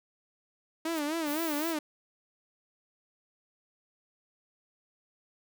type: tone with vibrato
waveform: sawtooth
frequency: 311.1 Hz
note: D#4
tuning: in tune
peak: -26 dBFS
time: 0.85-1.79 s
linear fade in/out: 5 ms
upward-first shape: sine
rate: 3.9 Hz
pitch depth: 130 cents each way
type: noise with exponential growth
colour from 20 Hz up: blue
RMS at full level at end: -39 dBFS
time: 0.87-0.99 s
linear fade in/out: 1 ms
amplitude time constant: 26 ms
type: noise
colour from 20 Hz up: violet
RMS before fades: -39 dBFS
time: 1.25-1.75 s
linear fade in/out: 50 ms
effects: none